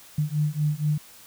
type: beating tone pair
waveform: sine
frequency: 148.2 / 152.4 Hz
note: D3 / D#3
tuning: +16 / -36 cents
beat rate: 4.2 Hz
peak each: -25 dBFS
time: 0.18-0.98 s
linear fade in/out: 5 ms
effects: white hiss -49 dBFS RMS until 1.26 s